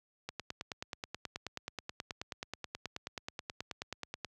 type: click train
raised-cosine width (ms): 0.2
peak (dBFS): -21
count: 38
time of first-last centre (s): 0.29-4.247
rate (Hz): 9.35
effects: high-pass 60 Hz 12 dB/octave